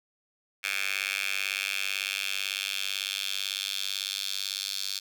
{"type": "tone with high-pass filter sweep", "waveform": "10% pulse", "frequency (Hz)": 98, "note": "G2", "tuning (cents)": 0, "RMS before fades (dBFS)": -32, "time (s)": [0.63, 5], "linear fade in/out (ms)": 20, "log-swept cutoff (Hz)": [2200, 4100], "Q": 2.9, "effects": []}